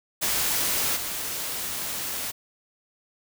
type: noise with level steps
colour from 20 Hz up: white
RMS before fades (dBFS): -25 / -31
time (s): 0.21-2.32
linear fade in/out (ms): 20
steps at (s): 0.95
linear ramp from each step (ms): 20
effects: none